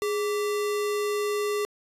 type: tone with sample-and-hold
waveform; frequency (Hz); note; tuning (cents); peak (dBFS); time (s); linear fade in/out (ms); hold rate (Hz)
sine; 415.3; G#4; 0; -24; 0.02-1.65; 0; 1575
effects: resampled to 32000 Hz